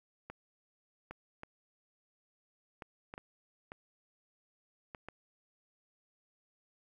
clicks, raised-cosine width 0.5 ms, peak -29 dBFS, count 9, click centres 0.3 / 1.11 / 1.434 / 2.822 / 3.139 / 3.179 / 3.719 / 4.948 / 5.086 s, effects 11-bit

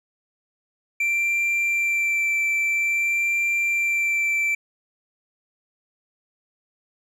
triangle tone with vibrato, 2349 Hz, D7, in tune, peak -18 dBFS, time 1-4.55 s, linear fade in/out 5 ms, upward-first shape sine, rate 0.5 Hz, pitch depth 11 cents each way, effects none

